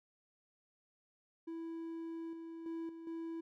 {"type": "tone with level steps", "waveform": "triangle", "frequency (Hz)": 329.6, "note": "E4", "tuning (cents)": 0, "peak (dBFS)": [-39, -43, -37, -45, -38], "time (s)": [1.47, 3.41], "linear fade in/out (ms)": 10, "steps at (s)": [2.33, 2.66, 2.89, 3.07], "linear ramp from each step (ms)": 2, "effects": []}